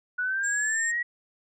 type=linear sweep; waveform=sine; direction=up; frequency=1462 to 1932 Hz; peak=-25 dBFS; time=0.18-1.03 s; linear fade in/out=10 ms
type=tone; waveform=sine; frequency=7459 Hz; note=A#8; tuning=in tune; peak=-29 dBFS; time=0.43-0.92 s; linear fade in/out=20 ms
effects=none

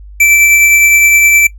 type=tone with tremolo; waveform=square; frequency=2330 Hz; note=D7; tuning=14 cents flat; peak=-4 dBFS; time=0.2-1.47 s; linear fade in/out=5 ms; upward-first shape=triangle; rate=9.7 Hz; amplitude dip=30%; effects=noise-tail reverb RT60 0.1 s tail -21 dB re dry + added 50 Hz sine -29 dBFS peak until 1.58 s

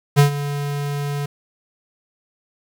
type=tone with ADSR envelope; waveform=square; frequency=143.6 Hz; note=D3; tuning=39 cents flat; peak=-8 dBFS; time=0.16-1.26 s; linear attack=31 ms; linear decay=110 ms; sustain=-15 dB; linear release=6 ms; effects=7-bit

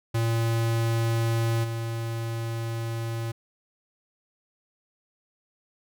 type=tone with level steps; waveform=square; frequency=114.7 Hz; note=A#2; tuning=28 cents flat; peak=-23 / -29 dBFS; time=0.14-3.32 s; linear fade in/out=10 ms; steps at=1.63 s; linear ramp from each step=20 ms; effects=none

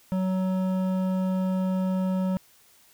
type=tone with hard clipping; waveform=triangle; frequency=186.9 Hz; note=F#3; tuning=18 cents sharp; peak=-25 dBFS; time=0.12-2.37 s; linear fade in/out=0 ms; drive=15 dB; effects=white hiss -58 dBFS RMS until 2.93 s

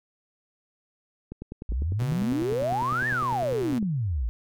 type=click train; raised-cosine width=3 ms; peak=-23 dBFS; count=26; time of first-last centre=1.32-3.828 s; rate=9.97 Hz
type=exponential two-way sweep; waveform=sine; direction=up then down; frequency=51.91 to 1839 to 51.91 Hz; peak=-24 dBFS; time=1.69-4.29 s; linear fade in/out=0 ms; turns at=3.08 s
type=tone; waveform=sawtooth; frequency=124.4 Hz; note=B2; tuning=13 cents sharp; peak=-28 dBFS; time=1.99-3.79 s; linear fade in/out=10 ms
effects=none

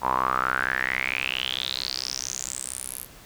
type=tone with band-pass filter sweep; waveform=sawtooth; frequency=64.4 Hz; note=C2; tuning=27 cents flat; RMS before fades=-28 dBFS; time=0.01-3.07 s; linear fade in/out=50 ms; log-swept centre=930 to 12000 Hz; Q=7.7; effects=pink hiss -48 dBFS RMS until 3.25 s

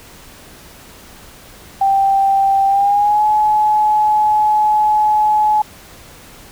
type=tone with pitch glide; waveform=sine; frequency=784 to 850 Hz; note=G5 to G#5; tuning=0 to +40 cents; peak=-10 dBFS; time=1.81-5.62 s; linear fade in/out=5 ms; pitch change=+140 cents; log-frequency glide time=2.67-3.25 s; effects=pink hiss -40 dBFS RMS until 6.51 s

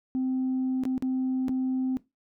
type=tone with dropouts; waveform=sine; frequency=259.3 Hz; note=C4; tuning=15 cents flat; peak=-23 dBFS; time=0.15-1.97 s; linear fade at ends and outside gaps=0 ms; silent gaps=0.836-0.853 / 0.979-1.024 / 1.483-1.492 s; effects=noise-tail reverb RT60 0.2 s tail -19 dB re dry + tanh soft clip ceiling -22 dBFS

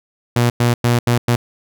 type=tone bursts at uneven times; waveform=sawtooth; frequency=120 Hz; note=B2; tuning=49 cents flat; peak=-8 dBFS; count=5; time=0.36-0.5 / 0.6-0.74 / 0.84-0.99 / 1.07-1.18 / 1.28-1.36 s; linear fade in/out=5 ms; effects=none

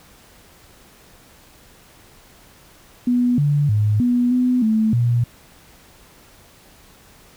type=tone with pitch steps; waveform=sine; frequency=245.2 / 145.3 / 105.4 / 244.2 / 250.4 / 219 / 119.6 Hz; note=B3 / D3 / G#2 / B3 / B3 / A3 / A#2; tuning=-12 / -18 / +26 / -19 / +24 / -8 / +45 cents; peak=-14 dBFS; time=3.07-5.24 s; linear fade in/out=5 ms; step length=310 ms; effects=pink hiss -49 dBFS RMS until 7.36 s

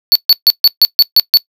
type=tone bursts; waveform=square; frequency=4456 Hz; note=C#8; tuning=8 cents sharp; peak=-3 dBFS; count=8; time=0.12-1.372 s; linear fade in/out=0 ms; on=34 ms; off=140 ms; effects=noise-tail reverb RT60 0.1 s tail -21 dB re dry

